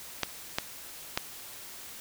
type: clicks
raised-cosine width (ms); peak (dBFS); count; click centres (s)
0.2; -9; 3; 0.233 / 0.585 / 1.175
effects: white hiss -45 dBFS RMS until 2 s